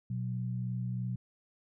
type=tone pair together; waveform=sine; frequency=122 / 185.05 Hz; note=B2 / F#3; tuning=-21 / 0 cents; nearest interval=perfect fifth; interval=721 cents; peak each=-33 / -38 dBFS; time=0.1-1.16 s; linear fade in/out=5 ms; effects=none